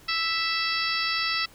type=harmonic tone; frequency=659.3 Hz; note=E5; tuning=in tune; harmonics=2 / 3 / 4 / 5 / 6 / 7 / 8; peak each=-31 / -31 / -31 / -36 / -34 / -31 / -32 dBFS; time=0.08-1.46 s; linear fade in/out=10 ms; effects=pink hiss -53 dBFS RMS until 1.54 s